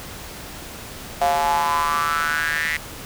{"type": "tone with high-pass filter sweep", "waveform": "square", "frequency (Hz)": 77.78, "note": "D#2", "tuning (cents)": 0, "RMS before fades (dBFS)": -21, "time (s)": [1.21, 2.77], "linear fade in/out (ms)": 5, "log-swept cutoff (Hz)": [690, 2000], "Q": 7.3, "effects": ["pink hiss -36 dBFS RMS until 3.05 s"]}